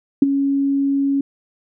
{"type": "tone with ADSR envelope", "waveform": "sine", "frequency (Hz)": 277.2, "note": "C#4", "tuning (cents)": 0, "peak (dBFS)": -4, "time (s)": [0.22, 1.21], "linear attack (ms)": 4, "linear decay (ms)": 19, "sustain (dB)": -11, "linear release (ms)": 4, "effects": []}